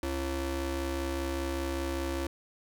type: ring-modulated tone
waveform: 30% pulse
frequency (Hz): 204.9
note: G#3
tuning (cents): -23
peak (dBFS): -25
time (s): 0.03-2.27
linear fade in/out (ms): 2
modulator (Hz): 135
effects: none